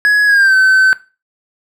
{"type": "tone with pitch glide", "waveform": "triangle", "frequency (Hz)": [1678, 1529.9], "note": ["G#6", "G6"], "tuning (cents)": [17, -43], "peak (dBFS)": -5, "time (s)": [0.05, 0.93], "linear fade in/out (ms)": 0, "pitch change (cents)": -160, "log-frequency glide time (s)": [0.26, 0.55], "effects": ["noise-tail reverb RT60 0.3 s tail -17 dB re dry"]}